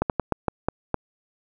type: slowing click train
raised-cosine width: 1 ms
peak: -7 dBFS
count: 7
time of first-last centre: 0.02-0.943 s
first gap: 78 ms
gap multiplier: 1.27
effects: none